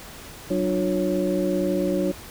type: tone cluster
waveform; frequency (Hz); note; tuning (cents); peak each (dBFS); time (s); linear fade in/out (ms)
sine; 188 / 297.8 / 356 / 553; F#3 / D4 / F4 / C#5; +28 / +24 / +33 / -4; -26; 0.5-2.12; 10
effects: pink hiss -41 dBFS RMS until 2.3 s